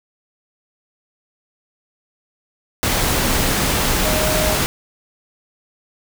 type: tone in noise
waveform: sine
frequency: 620 Hz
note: D#5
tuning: 6 cents flat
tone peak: -21 dBFS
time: 4.05-4.55 s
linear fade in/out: 0 ms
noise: pink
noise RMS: -18 dBFS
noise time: 2.83-4.66 s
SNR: -6 dB
effects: none